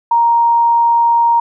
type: tone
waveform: sine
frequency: 935 Hz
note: A#5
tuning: 5 cents sharp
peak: -8 dBFS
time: 0.11-1.4 s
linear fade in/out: 5 ms
effects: none